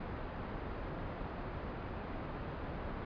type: low-pass noise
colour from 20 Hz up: pink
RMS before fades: -42 dBFS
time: 0-3.05 s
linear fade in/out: 5 ms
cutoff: 1400 Hz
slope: 12 dB/octave
effects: resampled to 11025 Hz